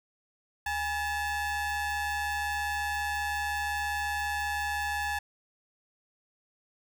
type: ring-modulated tone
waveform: square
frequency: 447.6 Hz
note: A4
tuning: 30 cents sharp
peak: -27 dBFS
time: 0.66-5.19 s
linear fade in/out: 5 ms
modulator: 1270 Hz
effects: none